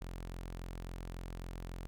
sawtooth tone, 43.65 Hz, F1, in tune, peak -38 dBFS, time 0.01-1.87 s, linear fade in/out 0 ms, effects none

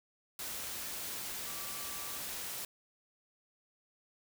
sine tone in noise, 1162 Hz, D6, 19 cents flat, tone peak -52 dBFS, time 1.46-2.18 s, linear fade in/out 2 ms, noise white, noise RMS -41 dBFS, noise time 0.39-2.65 s, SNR -14 dB, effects none

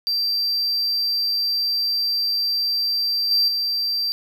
triangle tone with level steps, 4699 Hz, D8, in tune, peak -18 / -14 / -19 dBFS, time 0.07-4.12 s, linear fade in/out 0 ms, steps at 3.31 / 3.48 s, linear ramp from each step 2 ms, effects none

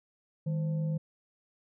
sine tone with frequency modulation, 157.2 Hz, D#3, 18 cents sharp, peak -28 dBFS, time 0.46-0.98 s, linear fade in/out 10 ms, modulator 362 Hz, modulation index 0.36, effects none

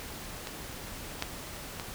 clicks, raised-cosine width 0.2 ms, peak -19 / -27 / -12 / -27 / -19 dBFS, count 5, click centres 0.472 / 0.727 / 1.224 / 1.562 / 1.798 s, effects pink hiss -42 dBFS RMS until 1.94 s

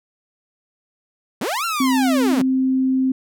sawtooth linear two-way sweep, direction up then down, 164.81 to 1395 to 164.81 Hz, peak -17 dBFS, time 1.41-2.42 s, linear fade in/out 5 ms, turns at 1.65 s
sine tone, 261.6 Hz, C4, in tune, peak -15 dBFS, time 1.8-3.12 s, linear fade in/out 5 ms
effects none

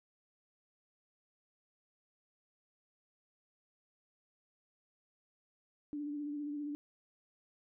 sine tone with vibrato, 292.8 Hz, D4, 5 cents flat, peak -37 dBFS, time 5.93-6.75 s, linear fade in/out 0 ms, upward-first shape sine, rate 15 Hz, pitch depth 33 cents each way, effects none

